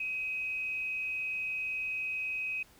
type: tone with frequency modulation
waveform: sine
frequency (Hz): 2530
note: D#7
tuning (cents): +28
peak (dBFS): -32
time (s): 0-2.63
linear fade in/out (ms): 5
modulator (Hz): 188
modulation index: 0.29
effects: pink hiss -60 dBFS RMS until 2.79 s